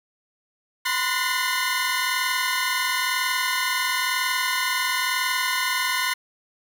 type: tone cluster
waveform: 25% pulse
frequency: 1005 / 1046 / 1459 / 1806 / 2070 Hz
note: B5 / C6 / F#6 / A6 / C7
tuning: +30 / -1 / -25 / +45 / -19 cents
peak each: -25 dBFS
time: 0.85-6.14 s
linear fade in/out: 10 ms
effects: none